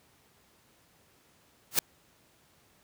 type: noise with exponential growth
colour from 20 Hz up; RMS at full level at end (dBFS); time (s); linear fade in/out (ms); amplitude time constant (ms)
white; -19; 1.71-1.79; 2; 17
effects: pink hiss -64 dBFS RMS until 2.83 s + high-pass 80 Hz 12 dB/octave